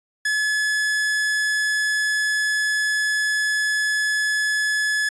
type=tone; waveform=45% pulse; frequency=1710 Hz; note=A6; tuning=50 cents flat; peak=-19 dBFS; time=0.25-5.09 s; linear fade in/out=5 ms; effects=resampled to 22050 Hz